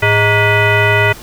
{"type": "tone with frequency modulation", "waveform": "sine", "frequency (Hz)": 932.3, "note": "A#5", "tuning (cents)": 0, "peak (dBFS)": -8, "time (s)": [0.02, 1.13], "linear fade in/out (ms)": 10, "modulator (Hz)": 520, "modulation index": 3, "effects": ["pink hiss -34 dBFS RMS until 1.22 s"]}